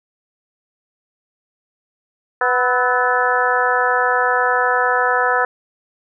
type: harmonic tone with a mistuned harmonic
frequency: 248.4 Hz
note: B3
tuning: 10 cents sharp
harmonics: 2 / 3 / 4 / 5 / 6 / 7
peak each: -21 / -21 / -21 / -21 / -21 / -21 dBFS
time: 2.41-5.45 s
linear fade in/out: 2 ms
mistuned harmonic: 5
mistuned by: +71 cents
effects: none